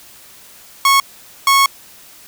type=tone bursts at uneven times; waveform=sawtooth; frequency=1100 Hz; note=C#6; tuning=14 cents flat; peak=-5 dBFS; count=2; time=0.85-1 / 1.47-1.66 s; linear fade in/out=2 ms; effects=white hiss -42 dBFS RMS until 2.27 s